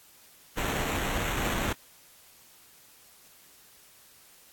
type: noise with sample-and-hold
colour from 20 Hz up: pink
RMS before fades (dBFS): -30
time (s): 0.57-1.73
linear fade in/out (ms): 5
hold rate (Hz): 4900
effects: white hiss -56 dBFS RMS until 4.52 s + AAC 64 kbps